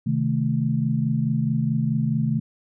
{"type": "chord", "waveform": "sine", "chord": "A diminished", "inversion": "first", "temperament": "equal", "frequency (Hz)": [130.81, 155.56, 220], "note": ["C3", "Eb3", "A3"], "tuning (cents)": [0, 0, 0], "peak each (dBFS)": -24, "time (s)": [0.06, 2.4], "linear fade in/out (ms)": 10, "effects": []}